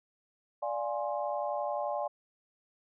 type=chord; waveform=sine; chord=D half-diminished seventh; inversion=none; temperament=equal with one note detuned; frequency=587.3 / 698.5 / 830.6 / 1054.4 Hz; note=D5 / F5 / Ab5 / C6; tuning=0 / 0 / 0 / +13 cents; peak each=-34 / -37 / -36 / -40 dBFS; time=0.62-2.08 s; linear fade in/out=10 ms; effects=none